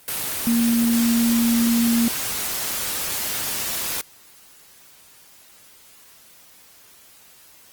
sine tone in noise, 233.1 Hz, A#3, in tune, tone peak -16 dBFS, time 0.47-2.08 s, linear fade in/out 0 ms, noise white, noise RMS -26 dBFS, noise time 0.08-4.01 s, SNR +7 dB, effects white hiss -50 dBFS RMS until 7.72 s + Opus 24 kbps

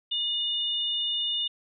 sine tone pair together, 2900 / 3585 Hz, F#7 / A7, -35 / +32 cents, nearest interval major third, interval 367 cents, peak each -29 / -28 dBFS, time 0.11-1.48 s, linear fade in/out 10 ms, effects none

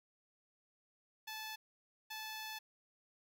10% pulse tone bursts at uneven times, 870 Hz, A5, 20 cents flat, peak -35 dBFS, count 2, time 1.27-1.56 / 2.1-2.59 s, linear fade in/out 10 ms, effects none

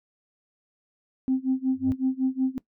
sine tone with tremolo, 261.6 Hz, C4, in tune, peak -18 dBFS, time 1.28-2.58 s, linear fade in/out 0 ms, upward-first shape sine, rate 5.4 Hz, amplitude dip 95%
sine tone with exponential growth, 98 Hz, G2, in tune, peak -24 dBFS, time 1.72-1.92 s, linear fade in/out 0 ms, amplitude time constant 43 ms
effects noise-tail reverb RT60 0.1 s tail -19 dB re dry + tanh soft clip ceiling -15 dBFS

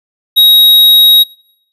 square tone, 3800 Hz, A#7, 33 cents sharp, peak -3 dBFS, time 0.36-1.24 s, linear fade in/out 20 ms, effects noise-tail reverb RT60 0.8 s tail -26 dB re dry + resampled to 32000 Hz

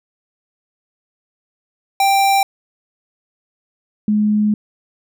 square / sine tone pair in turn, 786 / 210.8 Hz, G5 / G#3, +4 / +26 cents, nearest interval octave + major seventh, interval 2278 cents, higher first, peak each -12 dBFS, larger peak neither, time 2-2.43 / 4.08-4.54 s, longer second, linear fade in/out 2 ms, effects none

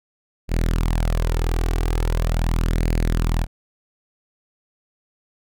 sawtooth tone with flanger, 41.04 Hz, E1, 7 cents flat, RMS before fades -20 dBFS, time 0.48-3.47 s, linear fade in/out 50 ms, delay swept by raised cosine 0.43 to 2.63 ms, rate 0.41 Hz, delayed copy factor +0.5, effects none

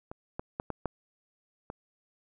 clicks, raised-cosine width 1 ms, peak -26 / -20 / -18 / -19 / -16 / -24 dBFS, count 6, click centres 0.115 / 0.395 / 0.599 / 0.703 / 0.857 / 1.701 s, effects none

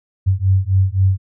sine beating tone pair, 93.6 / 97.4 Hz, F#2 / G2, +20 / -11 cents, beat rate 3.8 Hz, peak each -15 dBFS, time 0.26-1.18 s, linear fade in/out 20 ms, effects none

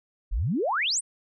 sine exponential sweep, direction up, 36.71 to 9580 Hz, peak -23 dBFS, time 0.31-1.01 s, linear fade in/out 20 ms, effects none

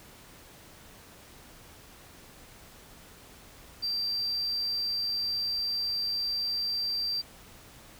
sine tone, 4699 Hz, D8, in tune, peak -26 dBFS, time 3.82-7.22 s, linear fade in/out 20 ms, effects tanh soft clip ceiling -26 dBFS + pink hiss -52 dBFS RMS until 7.99 s

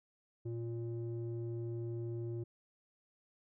square tone with low-pass filter, 116.54 Hz, A#2, in tune, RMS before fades -40 dBFS, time 0.45-2.44 s, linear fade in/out 10 ms, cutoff 350 Hz, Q 2.3, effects none

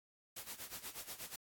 white noise with tremolo, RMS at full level -45 dBFS, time 0.36-1.36 s, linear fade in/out 5 ms, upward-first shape sine, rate 8.3 Hz, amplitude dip 80%, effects AAC 64 kbps

